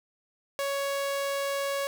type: tone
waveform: sawtooth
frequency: 557 Hz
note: C#5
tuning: 8 cents sharp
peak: -24 dBFS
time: 0.59-1.87 s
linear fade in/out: 0 ms
effects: none